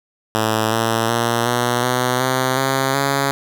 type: tone with pitch steps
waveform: 5% pulse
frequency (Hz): 110 / 113.68 / 117.49 / 121.42 / 125.48 / 129.68 / 134.03 / 138.51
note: A2 / A#2 / A#2 / B2 / B2 / C3 / C3 / C#3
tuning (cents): 0 / -43 / +14 / -29 / +28 / -15 / +42 / -1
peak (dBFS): -5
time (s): 0.35-3.31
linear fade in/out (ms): 0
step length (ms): 370
effects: none